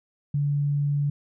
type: tone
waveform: sine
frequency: 144 Hz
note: D3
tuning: 34 cents flat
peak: -21 dBFS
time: 0.34-1.1 s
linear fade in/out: 5 ms
effects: none